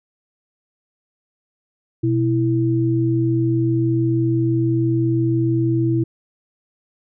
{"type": "tone pair together", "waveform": "sine", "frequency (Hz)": [123.61, 329.6], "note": ["B2", "E4"], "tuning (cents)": [2, 0], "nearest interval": "octave + perfect fourth", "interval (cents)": 1698, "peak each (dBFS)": -18, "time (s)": [2.03, 6.04], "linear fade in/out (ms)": 10, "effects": []}